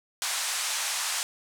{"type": "band-pass noise", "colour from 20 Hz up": "white", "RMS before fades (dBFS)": -30, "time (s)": [0.22, 1.23], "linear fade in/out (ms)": 0, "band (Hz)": [730, 9500], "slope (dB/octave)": 24, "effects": []}